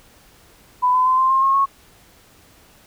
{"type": "tone with pitch steps", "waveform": "sine", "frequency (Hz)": [997, 1013.3, 1029.8, 1046.6, 1063.6, 1081, 1098.6], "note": ["B5", "B5", "C6", "C6", "C6", "C#6", "C#6"], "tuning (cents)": [16, 44, -28, 0, 28, -44, -16], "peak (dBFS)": -13, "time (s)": [0.82, 1.66], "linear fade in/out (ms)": 20, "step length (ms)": 120, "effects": ["pink hiss -51 dBFS RMS until 2.86 s"]}